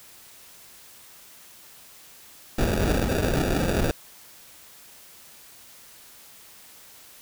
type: noise with sample-and-hold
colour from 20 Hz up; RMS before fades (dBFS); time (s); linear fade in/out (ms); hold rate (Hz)
pink; -23; 2.58-3.91; 2; 1050
effects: white hiss -49 dBFS RMS until 7.21 s